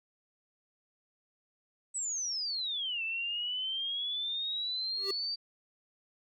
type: exponential two-way sweep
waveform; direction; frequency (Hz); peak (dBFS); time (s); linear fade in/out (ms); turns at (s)
sine; down then up; 8070 to 2637 to 4665; -32; 1.94-5.36; 20; 3.03
type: tone with exponential growth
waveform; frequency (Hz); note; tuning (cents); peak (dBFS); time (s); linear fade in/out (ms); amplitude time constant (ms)
square; 392.3; G4; +1; -31; 4.95-5.11; 5; 34
effects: none